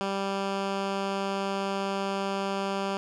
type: tone with low-pass filter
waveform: 10% pulse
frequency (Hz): 196.1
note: G3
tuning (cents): +1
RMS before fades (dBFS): -30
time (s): 0.01-2.97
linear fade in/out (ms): 0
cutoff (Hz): 5500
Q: 0.65
effects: none